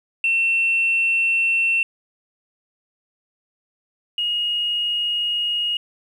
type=tone pair in turn; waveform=sine; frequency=2700 / 2873 Hz; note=E7 / F7; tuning=+41 / +48 cents; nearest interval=minor second; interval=107 cents; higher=second; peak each=-15 / -19 dBFS; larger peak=first; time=0.24-1.83 / 4.18-5.77 s; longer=neither; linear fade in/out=2 ms; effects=tanh soft clip ceiling -12 dBFS + 9-bit